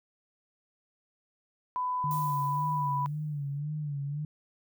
sine tone with pitch glide, 1000 to 989.1 Hz, B5 to B5, +21 to +2 cents, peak -28 dBFS, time 1.76-3.06 s, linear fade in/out 0 ms, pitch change -19 cents, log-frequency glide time 2.42-2.66 s
sine tone with vibrato, 146.3 Hz, D3, 6 cents flat, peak -31 dBFS, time 2.04-4.25 s, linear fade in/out 2 ms, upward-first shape sine, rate 1.9 Hz, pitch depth 75 cents each way
violet noise with exponential decay, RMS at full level -41 dBFS, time 2.11-3.59 s, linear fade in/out 1 ms, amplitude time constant 320 ms
effects none

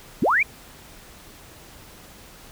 sine linear sweep, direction up, 130.81 to 2460 Hz, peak -16 dBFS, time 0.22-0.43 s, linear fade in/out 5 ms, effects pink hiss -46 dBFS RMS until 2.51 s

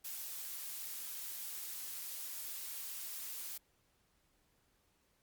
blue noise, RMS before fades -44 dBFS, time 0.04-3.58 s, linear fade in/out 10 ms, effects pink hiss -75 dBFS RMS until 5.22 s + Opus 48 kbps

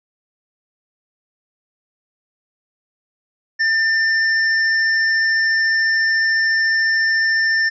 sine tone with tanh clipping, 1793 Hz, A6, 32 cents sharp, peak -16 dBFS, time 3.59-7.7 s, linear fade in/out 20 ms, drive 17 dB, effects resampled to 16000 Hz

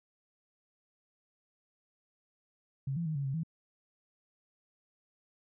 sine tone with pitch steps, 136 / 169.1 / 156.6 / 140 / 134.8 / 162.2 Hz, C#3 / E3 / D#3 / C#3 / C#3 / E3, -33 / +44 / +11 / +18 / -48 / -28 cents, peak -31 dBFS, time 2.87-3.434 s, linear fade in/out 5 ms, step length 94 ms, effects none

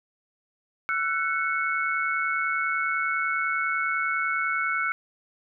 sine tone cluster, 1340 / 1490 / 2204 Hz, E6 / F#6 / C#7, +28 / +12 / -11 cents, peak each -28 dBFS, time 0.89-4.92 s, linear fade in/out 0 ms, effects none

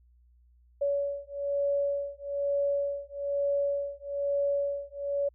sine beating tone pair, 565 / 566.1 Hz, C#5 / C#5, +33 / +36 cents, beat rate 1.1 Hz, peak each -30 dBFS, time 0.81-5.29 s, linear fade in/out 10 ms, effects added 60 Hz sine -58 dBFS peak until 5.34 s

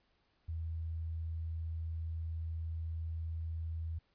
sine tone, 81.5 Hz, E2, 19 cents flat, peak -36 dBFS, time 0.48-3.99 s, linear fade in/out 10 ms, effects pink hiss -75 dBFS RMS until 4.14 s + resampled to 11025 Hz

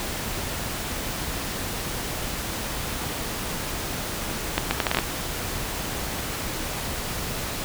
accelerating click train, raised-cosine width 0.3 ms, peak -4 dBFS, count 8, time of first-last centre 4.58-4.988 s, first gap 130 ms, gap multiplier 0.71, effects pink hiss -30 dBFS RMS until 7.64 s

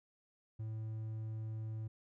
triangle tone, 110 Hz, A2, in tune, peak -37 dBFS, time 0.59-1.88 s, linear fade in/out 10 ms, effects none

